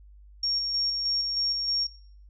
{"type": "tone with tremolo", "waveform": "sine", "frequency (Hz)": 5540, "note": "F8", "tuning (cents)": -15, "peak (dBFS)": -24, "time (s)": [0.43, 1.87], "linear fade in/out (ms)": 5, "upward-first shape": "square", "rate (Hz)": 3.2, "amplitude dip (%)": 35, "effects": ["noise-tail reverb RT60 0.6 s tail -22 dB re dry", "added 50 Hz sine -48 dBFS peak until 2.29 s"]}